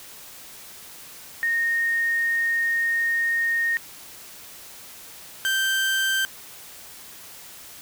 sine / 30% pulse tone pair in turn, 1849 / 1562.5 Hz, A#6 / G6, -15 / -6 cents, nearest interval minor third, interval 291 cents, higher first, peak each -20 / -18 dBFS, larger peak second, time 1.43-3.77 / 5.45-6.25 s, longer first, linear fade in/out 0 ms, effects white hiss -43 dBFS RMS until 7.81 s

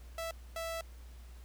sawtooth tone bursts at uneven times, 659.3 Hz, E5, in tune, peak -33 dBFS, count 2, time 0.18-0.31 / 0.56-0.81 s, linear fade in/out 2 ms, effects added 60 Hz sine -48 dBFS peak until 1.44 s + pink hiss -62 dBFS RMS until 1.44 s

